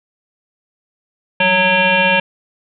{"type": "tone with frequency modulation", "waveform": "sine", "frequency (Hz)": 1650, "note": "G#6", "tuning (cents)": -12, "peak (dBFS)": -10, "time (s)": [1.4, 2.2], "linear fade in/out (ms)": 5, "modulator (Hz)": 365, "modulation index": 3.7, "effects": []}